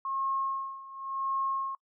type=tone with tremolo; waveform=sine; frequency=1080 Hz; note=C#6; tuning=45 cents flat; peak=-27 dBFS; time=0.05-1.75 s; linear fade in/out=2 ms; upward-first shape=sine; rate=0.92 Hz; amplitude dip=85%; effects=noise-tail reverb RT60 0.1 s tail -24 dB re dry